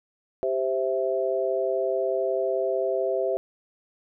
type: chord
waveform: sine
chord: C major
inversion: second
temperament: equal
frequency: 392 / 523.3 / 659.3 Hz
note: G4 / C5 / E5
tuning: 0 / 0 / 0 cents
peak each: -27 dBFS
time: 0.43-3.37 s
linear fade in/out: 0 ms
effects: none